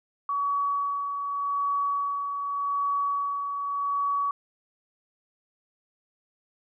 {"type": "tone with tremolo", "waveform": "sine", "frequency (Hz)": 1132, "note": "C#6", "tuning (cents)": 36, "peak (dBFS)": -23, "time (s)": [0.29, 4.31], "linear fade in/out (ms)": 2, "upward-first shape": "sine", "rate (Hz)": 0.85, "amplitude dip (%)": 45, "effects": []}